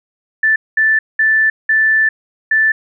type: tone bursts at uneven times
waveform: sine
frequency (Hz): 1760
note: A6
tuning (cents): 0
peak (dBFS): -9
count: 5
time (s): 0.43-0.56 / 0.77-0.99 / 1.19-1.5 / 1.69-2.09 / 2.51-2.72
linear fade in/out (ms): 5
effects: none